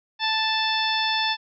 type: harmonic tone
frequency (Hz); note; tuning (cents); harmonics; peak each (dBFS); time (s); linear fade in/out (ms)
880; A5; 0; 1 / 2 / 3 / 4 / 5 / 6; -26 / -28 / -30 / -26 / -32 / -31; 0.19-1.37; 50
effects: none